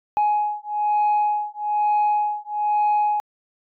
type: beating tone pair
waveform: sine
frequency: 837 / 838.1 Hz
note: G#5 / G#5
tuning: +13 / +16 cents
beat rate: 1.1 Hz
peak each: -20 dBFS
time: 0.17-3.2 s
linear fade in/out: 0 ms
effects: tanh soft clip ceiling -14 dBFS